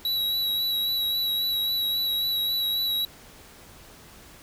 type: tone with vibrato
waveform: square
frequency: 3900 Hz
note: B7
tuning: 23 cents flat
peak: -24 dBFS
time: 0.05-3.05 s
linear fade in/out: 2 ms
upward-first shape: sine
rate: 3.7 Hz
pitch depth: 23 cents each way
effects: pink hiss -49 dBFS RMS until 4.42 s